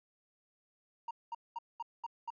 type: tone bursts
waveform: triangle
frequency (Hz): 932.3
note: A#5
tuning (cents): 0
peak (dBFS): -34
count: 6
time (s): 1.08-2.304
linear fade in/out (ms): 5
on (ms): 29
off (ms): 210
effects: tanh soft clip ceiling -31 dBFS + resampled to 16000 Hz